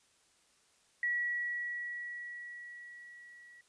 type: tone with level ramp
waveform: sine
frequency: 1930 Hz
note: B6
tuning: 40 cents flat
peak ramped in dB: -29 to -54 dBFS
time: 1.03-3.61 s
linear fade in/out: 2 ms
effects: white hiss -69 dBFS RMS until 3.68 s + resampled to 22050 Hz